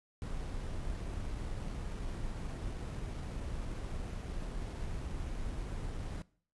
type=noise with sample-and-hold; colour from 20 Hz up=brown; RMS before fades=-39 dBFS; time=0.22-6.22 s; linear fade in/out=0 ms; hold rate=8820 Hz; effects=noise-tail reverb RT60 0.5 s tail -21 dB re dry + resampled to 24000 Hz